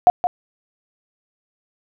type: tone with echo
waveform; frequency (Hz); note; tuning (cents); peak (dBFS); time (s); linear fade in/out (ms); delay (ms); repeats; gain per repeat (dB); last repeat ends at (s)
sine; 717; F5; +45; -6; 0.07-0.1; 0; 170; 1; -9; 0.27
effects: none